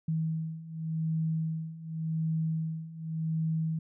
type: beating tone pair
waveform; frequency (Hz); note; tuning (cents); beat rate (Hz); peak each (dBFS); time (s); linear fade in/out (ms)
sine; 159.8 / 160.68; D#3 / E3; +47 / -44; 0.88; -34 / -31; 0.08-3.79; 5
effects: none